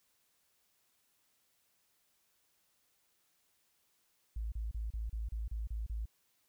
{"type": "tone bursts", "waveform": "sine", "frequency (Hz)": 54.9, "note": "A1", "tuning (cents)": -3, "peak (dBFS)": -35, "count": 9, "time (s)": [4.36, 6.056], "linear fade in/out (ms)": 5, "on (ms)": 160, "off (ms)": 32, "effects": ["white hiss -75 dBFS RMS until 6.48 s"]}